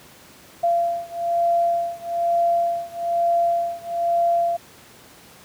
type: beating tone pair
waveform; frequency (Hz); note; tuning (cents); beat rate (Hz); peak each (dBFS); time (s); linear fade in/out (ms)
sine; 685 / 686.1; F5 / F5; -34 / -31; 1.1; -21 / -22; 0.63-4.57; 10
effects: pink hiss -47 dBFS RMS until 5.44 s + high-pass 100 Hz 12 dB/octave